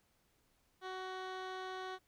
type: tone with low-pass filter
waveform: 15% pulse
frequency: 373.8 Hz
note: F#4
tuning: 18 cents sharp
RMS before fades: -44 dBFS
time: 0.81-1.99 s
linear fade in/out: 50 ms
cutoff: 3500 Hz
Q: 1.1
effects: pink hiss -75 dBFS RMS until 2.07 s